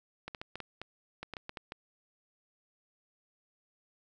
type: clicks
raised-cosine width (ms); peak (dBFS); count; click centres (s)
0.3; -24; 12; 0.28 / 0.348 / 0.415 / 0.556 / 0.603 / 0.816 / 1.23 / 1.337 / 1.368 / 1.494 / 1.572 / 1.721
effects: none